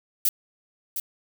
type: noise with echo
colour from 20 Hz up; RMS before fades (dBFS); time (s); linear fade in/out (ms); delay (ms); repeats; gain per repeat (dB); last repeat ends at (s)
violet; -21; 0.25-0.29; 2; 710; 1; -8; 1
effects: none